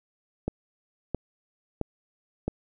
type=click train; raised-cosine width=2 ms; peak=-14 dBFS; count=4; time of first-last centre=0.48-2.48 s; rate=1.5 Hz; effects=none